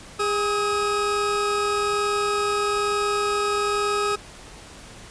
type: tone pair together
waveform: 40% pulse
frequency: 409.4 / 1269.3 Hz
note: G#4 / D#6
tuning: -25 / +34 cents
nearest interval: octave + minor sixth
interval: 1959 cents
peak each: -23 dBFS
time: 0.19-4.16 s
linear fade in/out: 10 ms
effects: pink hiss -43 dBFS RMS until 5.1 s + resampled to 22050 Hz